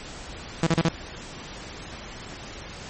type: tone bursts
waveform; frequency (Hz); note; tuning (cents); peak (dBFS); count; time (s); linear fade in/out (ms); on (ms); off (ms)
sawtooth; 164.81; E3; 0; -14; 4; 0.63-0.885; 0; 36; 37
effects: pink hiss -39 dBFS RMS until 2.89 s + MP3 32 kbps